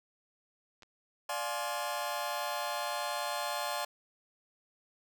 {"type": "clicks", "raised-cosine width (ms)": 0.2, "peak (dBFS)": -36, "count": 2, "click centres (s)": [0.823, 0.832]}
{"type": "chord", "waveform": "sawtooth", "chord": "D half-diminished seventh", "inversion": "none", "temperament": "just", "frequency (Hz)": [587.3, 704.8, 845.8, 1057.2], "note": ["D5", "F5", "Ab5", "C6"], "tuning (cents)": [0, 16, 31, 18], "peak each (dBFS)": -35, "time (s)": [1.29, 3.85], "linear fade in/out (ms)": 5}
{"effects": ["11-bit"]}